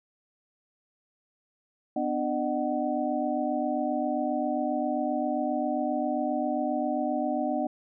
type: tone cluster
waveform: sine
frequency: 250.4 / 297.9 / 608 / 748 Hz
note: B3 / D4 / D#5 / F#5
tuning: +24 / +25 / -40 / +19 cents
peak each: -31 dBFS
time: 1.96-7.67 s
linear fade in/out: 5 ms
effects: none